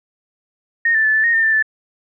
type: tone with pitch steps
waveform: sine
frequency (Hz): 1849 / 1766 / 1742 / 1755 / 1859 / 1810 / 1776 / 1752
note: A#6 / A6 / A6 / A6 / A#6 / A6 / A6 / A6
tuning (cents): -15 / +6 / -18 / -5 / -5 / +48 / +16 / -8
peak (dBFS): -12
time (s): 0.85-1.626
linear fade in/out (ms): 5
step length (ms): 97
effects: none